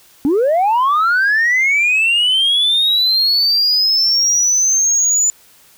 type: linear sweep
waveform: sine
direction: up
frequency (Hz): 261.6 to 7040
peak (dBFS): -9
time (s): 0.25-5.3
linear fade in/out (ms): 0
effects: tanh soft clip ceiling -9 dBFS + white hiss -48 dBFS RMS until 5.77 s